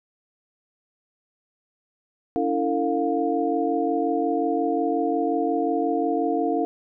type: tone cluster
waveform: sine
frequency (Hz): 284.1 / 329.7 / 452 / 706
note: C#4 / E4 / A4 / F5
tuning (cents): +43 / 0 / +47 / +19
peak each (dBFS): -26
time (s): 2.36-6.65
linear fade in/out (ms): 0
effects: none